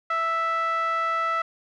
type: tone with low-pass filter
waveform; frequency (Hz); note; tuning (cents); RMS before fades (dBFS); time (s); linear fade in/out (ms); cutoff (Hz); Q
5% pulse; 659.3; E5; 0; -25; 0.1-1.42; 5; 1500; 5.8
effects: none